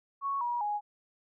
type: tone with pitch steps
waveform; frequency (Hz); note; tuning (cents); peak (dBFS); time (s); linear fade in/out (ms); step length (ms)
sine; 1108.7 / 959.6 / 830.6; C#6 / A#5 / G#5; 0 / +50 / 0; -29; 0.21-0.81; 50; 200
effects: none